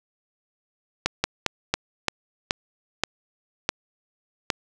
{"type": "slowing click train", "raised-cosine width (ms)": 0.2, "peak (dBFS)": -3, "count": 9, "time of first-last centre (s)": [1.06, 4.502], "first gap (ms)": 180, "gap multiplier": 1.24, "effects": []}